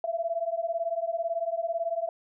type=beating tone pair; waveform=sine; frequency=661 / 679 Hz; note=E5 / F5; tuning=+5 / -49 cents; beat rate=18 Hz; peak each=-30 dBFS; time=0.04-2.09 s; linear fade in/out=2 ms; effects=none